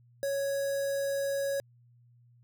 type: tone with notch filter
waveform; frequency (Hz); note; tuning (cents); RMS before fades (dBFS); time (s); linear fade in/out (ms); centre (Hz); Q
square; 554.4; C#5; 0; -31; 0.23-1.6; 0; 2700; 0.85
effects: added 120 Hz sine -58 dBFS peak until 2.43 s